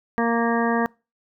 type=harmonic tone; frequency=232.5 Hz; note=A#3; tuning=4 cents flat; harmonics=1 / 2 / 3 / 4 / 5 / 7 / 8; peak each=-22 / -25 / -27 / -28 / -29 / -30 / -31 dBFS; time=0.18-0.86 s; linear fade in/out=0 ms; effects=noise-tail reverb RT60 0.3 s tail -26 dB re dry